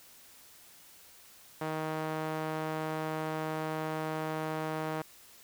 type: tone with band-pass filter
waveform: sawtooth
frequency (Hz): 156.9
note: D#3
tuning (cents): +15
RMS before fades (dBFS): -35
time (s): 1.61-5.02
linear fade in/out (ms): 5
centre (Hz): 820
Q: 0.76
effects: white hiss -56 dBFS RMS until 5.43 s